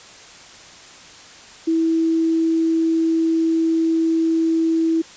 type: tone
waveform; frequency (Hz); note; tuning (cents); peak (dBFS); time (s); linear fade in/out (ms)
sine; 326.2; E4; -18; -15; 1.67-5.02; 10
effects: white hiss -42 dBFS RMS until 5.16 s + resampled to 16000 Hz